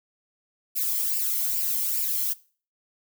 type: noise with flanger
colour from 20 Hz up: violet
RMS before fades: -26 dBFS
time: 0.75-2.34 s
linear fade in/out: 20 ms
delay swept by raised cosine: 0.4 to 0.97 ms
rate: 2.4 Hz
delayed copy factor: +0.55
effects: noise-tail reverb RT60 0.4 s tail -20 dB re dry